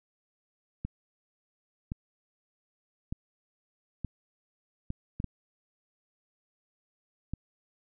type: clicks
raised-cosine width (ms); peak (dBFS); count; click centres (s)
5; -21; 8; 0.85 / 1.919 / 3.125 / 4.047 / 4.904 / 5.201 / 5.243 / 7.336
effects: none